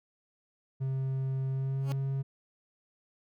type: tone with pitch glide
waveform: triangle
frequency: 133.2 to 135.84 Hz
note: C3 to C#3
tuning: +31 to -35 cents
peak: -27 dBFS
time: 0.8-2.23 s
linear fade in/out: 20 ms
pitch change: +34 cents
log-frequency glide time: 1.5-1.89 s
type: tone with exponential growth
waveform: 15% pulse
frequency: 277.2 Hz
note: C#4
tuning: in tune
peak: -29 dBFS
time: 1.79-1.92 s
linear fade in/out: 0 ms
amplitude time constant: 28 ms
effects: none